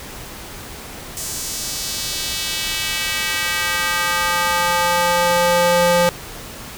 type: tone with high-pass filter sweep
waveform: square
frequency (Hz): 174.61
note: F3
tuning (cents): 0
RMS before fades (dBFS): -19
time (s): 1.17-6.09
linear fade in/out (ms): 0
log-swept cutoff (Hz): 7200 to 400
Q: 1.3
effects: pink hiss -34 dBFS RMS until 6.77 s